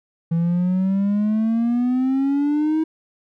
triangle exponential sweep, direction up, 164.81 to 320 Hz, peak -14 dBFS, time 0.31-2.84 s, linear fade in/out 10 ms, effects tanh soft clip ceiling -10 dBFS

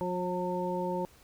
harmonic tone, 180 Hz, F#3, 47 cents flat, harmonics 1 / 2 / 3 / 5, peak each -35 / -35 / -35 / -35 dBFS, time 0.01-1.05 s, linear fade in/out 0 ms, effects pink hiss -59 dBFS RMS until 1.23 s

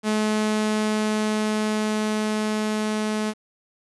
sawtooth tone with level ramp, 214.4 Hz, A3, 45 cents flat, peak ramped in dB -16 to -19 dBFS, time 0.03-3.34 s, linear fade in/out 50 ms, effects resampled to 24000 Hz + 8-bit

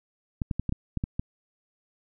clicks, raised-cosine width 5 ms, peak -15 dBFS, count 8, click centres 0.418 / 0.512 / 0.596 / 0.693 / 0.724 / 0.973 / 1.039 / 1.195 s, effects none

